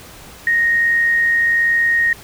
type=tone with amplitude modulation; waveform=sine; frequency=1864.7 Hz; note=A#6; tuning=in tune; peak=-11 dBFS; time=0.47-2.13 s; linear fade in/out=2 ms; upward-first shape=sine; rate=81.2 Hz; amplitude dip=25%; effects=pink hiss -39 dBFS RMS until 2.23 s